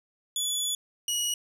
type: tone pair in turn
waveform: 20% pulse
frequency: 3428 / 2909 Hz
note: A7 / F#7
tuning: -46 / -30 cents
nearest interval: minor third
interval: 284 cents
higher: first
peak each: -21 dBFS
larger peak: neither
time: 0.36-0.75 / 1.08-1.34 s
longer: first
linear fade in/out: 2 ms
effects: none